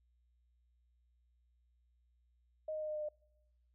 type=tone with pitch steps; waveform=sine; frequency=622.3 / 618.4 / 614.4 / 610.6 / 606.7 / 602.8 Hz; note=D#5 / D#5 / D#5 / D#5 / D#5 / D5; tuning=0 / -11 / -22 / -33 / -44 / +45 cents; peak=-37 dBFS; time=2.68-3.088 s; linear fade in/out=5 ms; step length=68 ms; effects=noise-tail reverb RT60 0.9 s tail -26 dB re dry + added 60 Hz sine -70 dBFS peak until 3.74 s